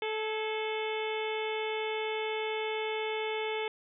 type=harmonic tone with a mistuned harmonic; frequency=435.7 Hz; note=A4; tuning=17 cents flat; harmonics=1 / 2 / 3 / 4 / 5 / 6 / 7 / 8; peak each=-33 / -38 / -47 / -47 / -39 / -44 / -44 / -45 dBFS; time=0.02-3.68 s; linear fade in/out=2 ms; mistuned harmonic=4; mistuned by=-73 cents; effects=none